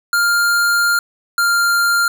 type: tone pair in turn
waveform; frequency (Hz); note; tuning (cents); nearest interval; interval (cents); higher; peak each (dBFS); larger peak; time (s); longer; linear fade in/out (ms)
square; 1402 / 1395.1; F6 / F6; +6 / -2; unison; 8; first; -13; neither; 0.13-0.99 / 1.38-2.08; first; 2
effects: none